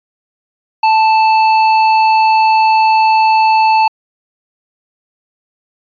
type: tone with tanh clipping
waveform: triangle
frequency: 880 Hz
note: A5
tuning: in tune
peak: -9 dBFS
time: 0.83-3.88 s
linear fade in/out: 5 ms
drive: 18 dB
effects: resampled to 11025 Hz